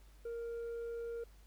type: tone with tanh clipping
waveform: sine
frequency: 466.2 Hz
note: A#4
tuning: in tune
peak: -40 dBFS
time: 0.25-1.24 s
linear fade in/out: 5 ms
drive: 3 dB
effects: added 50 Hz sine -57 dBFS peak until 1.46 s + pink hiss -68 dBFS RMS until 1.46 s